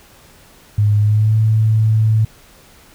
sine tone with pitch glide, 104.3 to 109.68 Hz, G#2 to A2, +8 to -5 cents, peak -10 dBFS, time 0.78-2.25 s, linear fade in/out 5 ms, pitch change +87 cents, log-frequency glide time 1-1.36 s, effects pink hiss -46 dBFS RMS until 2.94 s

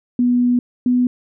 sine tone pair in turn, 245.1 / 247.9 Hz, B3 / B3, -13 / +7 cents, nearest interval unison, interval 20 cents, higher second, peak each -12 dBFS, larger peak neither, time 0.19-0.59 / 0.86-1.07 s, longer first, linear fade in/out 2 ms, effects none

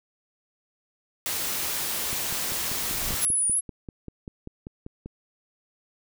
white noise, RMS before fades -29 dBFS, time 1.26-3.25 s, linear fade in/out 0 ms
click train, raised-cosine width 3 ms, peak -24 dBFS, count 16, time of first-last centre 2.13-5.06 s, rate 5.12 Hz
brown noise with exponential growth, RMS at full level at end -32 dBFS, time 2.41-3.15 s, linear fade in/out 1 ms, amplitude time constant 160 ms
sine linear two-way sweep, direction down then up, 11175 to 9410 to 11175 Hz, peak -21 dBFS, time 3.21-3.61 s, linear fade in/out 20 ms, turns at 3.48 s
effects none

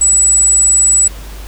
sine tone, 7880 Hz, B8, 5 cents flat, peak -6 dBFS, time 0.01-1.08 s, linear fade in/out 5 ms, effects added 50 Hz sine -26 dBFS peak until 1.47 s + pink hiss -35 dBFS RMS until 1.47 s

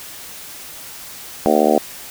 harmonic tone, 75.8 Hz, D#2, 45 cents flat, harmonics 3 / 4 / 5 / 6 / 7 / 8 / 9 / 10, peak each -20 / -20 / -20 / -20 / -20 / -20 / -20 / -20 dBFS, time 1.46-1.78 s, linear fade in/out 0 ms, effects white hiss -35 dBFS RMS until 2.1 s

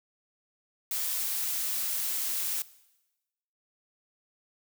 blue noise, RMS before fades -31 dBFS, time 0.91-2.62 s, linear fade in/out 2 ms, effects noise-tail reverb RT60 1.0 s tail -19 dB re dry

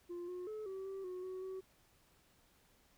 sine tone with pitch steps, 349.4 / 360.6 / 430.5 / 383 / 387.2 / 365.4 / 372.9 / 378.1 Hz, F4 / F#4 / A4 / G4 / G4 / F#4 / F#4 / F#4, +1 / -45 / -38 / -40 / -21 / -22 / +14 / +38 cents, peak -39 dBFS, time 0.09-1.61 s, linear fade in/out 20 ms, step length 190 ms, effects tanh soft clip ceiling -41 dBFS + pink hiss -70 dBFS RMS until 2.97 s

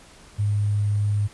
sine tone with sample-and-hold, 103.2 Hz, G#2, 10 cents flat, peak -19 dBFS, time 0.38-1.28 s, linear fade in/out 20 ms, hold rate 8820 Hz, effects pink hiss -49 dBFS RMS until 1.33 s + resampled to 24000 Hz

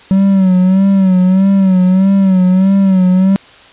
triangle tone with vibrato, 189.4 Hz, F#3, 41 cents sharp, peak -4 dBFS, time 0.11-3.36 s, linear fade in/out 0 ms, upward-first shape sine, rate 1.6 Hz, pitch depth 65 cents each way, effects white hiss -39 dBFS RMS until 3.72 s + resampled to 8000 Hz

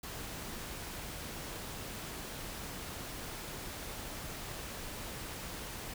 pink noise, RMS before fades -43 dBFS, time 0.03-5.94 s, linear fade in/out 5 ms, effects none

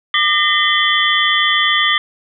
sine tone cluster, 1201 / 1840 / 2027 / 3122 / 3426 Hz, D6 / A#6 / B6 / G7 / A7, +38 / -23 / +45 / -8 / -47 cents, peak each -18 dBFS, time 0.14-1.98 s, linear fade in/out 2 ms, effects none

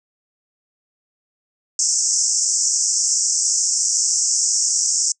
white band-pass noise, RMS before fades -19 dBFS, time 1.79-5.12 s, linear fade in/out 2 ms, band 5300 to 8000 Hz, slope 96 dB/octave, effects noise-tail reverb RT60 0.1 s tail -26 dB re dry

